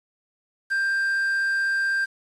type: tone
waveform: triangle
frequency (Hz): 1584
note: G6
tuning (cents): +18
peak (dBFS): -19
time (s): 0.7-2.06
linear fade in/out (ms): 20
effects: resampled to 24000 Hz + 8-bit